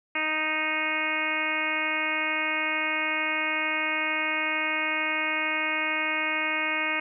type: harmonic tone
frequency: 311.1 Hz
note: D#4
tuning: in tune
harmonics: 1 / 2 / 3 / 4 / 5 / 6 / 7 / 8 / 9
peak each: -37 / -37 / -36 / -35 / -35 / -34 / -29 / -31 / -37 dBFS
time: 0.15-7 s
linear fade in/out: 5 ms
effects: none